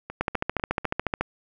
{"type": "two click trains", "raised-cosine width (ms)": 0.5, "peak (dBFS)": [-19, -9], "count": [4, 15], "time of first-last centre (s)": [[0.1, 0.846], [0.21, 1.21]], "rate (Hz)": [4.02, 14], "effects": []}